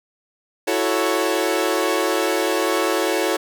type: chord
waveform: sawtooth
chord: F# minor seventh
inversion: third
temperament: equal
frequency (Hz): 329.6 / 370 / 440 / 554.4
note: E4 / F#4 / A4 / C#5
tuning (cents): 0 / 0 / 0 / 0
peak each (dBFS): -20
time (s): 0.67-3.37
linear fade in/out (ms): 10
effects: none